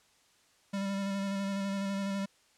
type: tone with vibrato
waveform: square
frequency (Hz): 197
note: G3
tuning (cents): +9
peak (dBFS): -32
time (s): 0.73-2.26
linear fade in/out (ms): 10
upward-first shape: square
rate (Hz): 12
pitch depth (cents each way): 17
effects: white hiss -66 dBFS RMS until 2.57 s + low-pass 8000 Hz 12 dB/octave